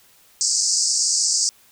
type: band-pass noise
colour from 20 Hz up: pink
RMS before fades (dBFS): -20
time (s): 0.41-1.49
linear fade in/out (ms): 0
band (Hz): 4700 to 8400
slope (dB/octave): 96
effects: white hiss -54 dBFS RMS until 1.71 s